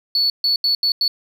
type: tone bursts at uneven times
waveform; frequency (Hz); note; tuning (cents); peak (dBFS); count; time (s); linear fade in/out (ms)
triangle; 4435; C#8; 0; -12; 5; 0.15-0.3 / 0.44-0.56 / 0.64-0.75 / 0.83-0.92 / 1.01-1.08; 2
effects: tanh soft clip ceiling -11 dBFS